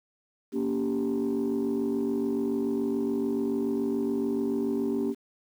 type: chord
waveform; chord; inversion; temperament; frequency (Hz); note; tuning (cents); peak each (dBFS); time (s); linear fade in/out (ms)
sine; G diminished; first; just; 235.2 / 282.2 / 392; Bb3 / Db4 / G4; +16 / +31 / 0; -28; 0.52-5.15; 50
effects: tanh soft clip ceiling -21 dBFS + 9-bit